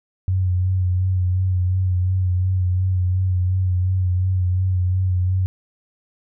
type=tone with vibrato; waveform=sine; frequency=92 Hz; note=F#2; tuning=9 cents flat; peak=-16 dBFS; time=0.28-5.46 s; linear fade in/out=0 ms; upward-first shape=sine; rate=2.8 Hz; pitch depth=34 cents each way; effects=none